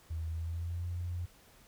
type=tone with pitch glide; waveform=sine; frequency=80.9 to 87.71 Hz; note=E2 to F2; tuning=-32 to +8 cents; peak=-34 dBFS; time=0.1-1.26 s; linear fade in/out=10 ms; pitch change=+140 cents; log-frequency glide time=0.3-0.87 s; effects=pink hiss -61 dBFS RMS until 1.67 s